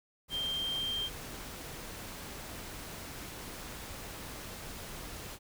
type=tone in noise; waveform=sine; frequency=3169 Hz; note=G7; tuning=18 cents sharp; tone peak=-32 dBFS; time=0.3-1.1 s; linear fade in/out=50 ms; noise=pink; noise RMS=-44 dBFS; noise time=0.28-5.39 s; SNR=+9 dB; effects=none